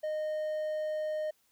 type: tone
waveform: triangle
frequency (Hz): 616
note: D#5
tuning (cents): -17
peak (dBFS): -29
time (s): 0.03-1.31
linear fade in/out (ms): 10
effects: white hiss -71 dBFS RMS until 1.51 s